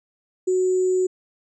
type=tone with sample-and-hold; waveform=sine; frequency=370 Hz; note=F#4; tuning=in tune; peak=-17 dBFS; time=0.47-1.07 s; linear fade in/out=10 ms; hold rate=7350 Hz; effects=resampled to 24000 Hz